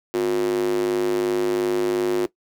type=tone with high-pass filter; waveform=square; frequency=51.4 Hz; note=G#1; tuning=17 cents flat; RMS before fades=-21 dBFS; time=0.14-2.26 s; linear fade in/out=0 ms; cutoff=350 Hz; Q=6.9; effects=noise-tail reverb RT60 0.1 s tail -17 dB re dry